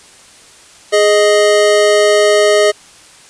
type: tone pair together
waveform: square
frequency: 417 / 622.3 Hz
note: G#4 / D#5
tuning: +7 / 0 cents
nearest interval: perfect fifth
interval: 693 cents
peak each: -11 dBFS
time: 0.92-2.72 s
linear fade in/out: 20 ms
effects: white hiss -41 dBFS RMS until 3.29 s + resampled to 22050 Hz

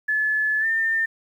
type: tone with pitch glide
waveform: sine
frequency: 1723 to 1803.4 Hz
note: A6 to A6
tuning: -37 to +42 cents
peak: -19 dBFS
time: 0.08-1.06 s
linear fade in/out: 10 ms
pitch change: +79 cents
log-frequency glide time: 0.6-0.66 s
effects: 9-bit

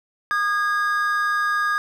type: tone pair together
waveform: triangle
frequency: 1222.7 / 1644 Hz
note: D#6 / G#6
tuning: -31 / -18 cents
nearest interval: perfect fourth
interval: 513 cents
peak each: -20 dBFS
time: 0.31-1.78 s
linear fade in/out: 0 ms
effects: none

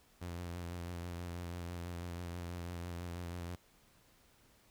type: tone with vibrato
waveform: sawtooth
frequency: 87 Hz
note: F2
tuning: 6 cents flat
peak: -37 dBFS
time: 0.21-3.56 s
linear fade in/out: 10 ms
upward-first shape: sine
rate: 6.1 Hz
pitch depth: 35 cents each way
effects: pink hiss -67 dBFS RMS until 4.7 s

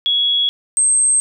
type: tone pair in turn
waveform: sine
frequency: 3348 / 8354 Hz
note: G#7 / C9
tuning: +13 / -4 cents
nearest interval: octave + major third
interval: 1583 cents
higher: second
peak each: -13 / -11 dBFS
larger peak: second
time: 0.06-0.49 / 0.77-1.2 s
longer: neither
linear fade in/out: 0 ms
effects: none

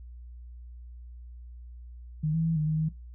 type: tone with pitch steps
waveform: sine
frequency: 154 / 162.7 / 163.8 / 153.3 / 156.3 / 157.6 Hz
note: D#3 / E3 / E3 / D#3 / D#3 / D#3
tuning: -17 / -22 / -11 / -25 / +8 / +23 cents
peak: -24 dBFS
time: 2.23-2.89 s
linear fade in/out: 10 ms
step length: 110 ms
effects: noise-tail reverb RT60 0.2 s tail -17 dB re dry + added 60 Hz sine -42 dBFS peak until 3.14 s

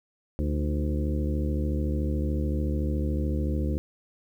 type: harmonic tone with a mistuned harmonic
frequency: 73.7 Hz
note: D2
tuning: 7 cents sharp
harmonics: 1 / 2 / 3 / 4 / 5 / 6 / 7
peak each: -26 / -33 / -33 / -34 / -39 / -43 / -39 dBFS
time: 0.39-3.78 s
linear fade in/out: 0 ms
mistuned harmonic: 4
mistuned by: +60 cents
effects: 10-bit

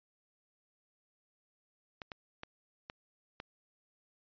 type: clicks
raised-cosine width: 0.3 ms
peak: -26 dBFS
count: 5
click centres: 2.018 / 2.118 / 2.434 / 2.899 / 3.401 s
effects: resampled to 11025 Hz

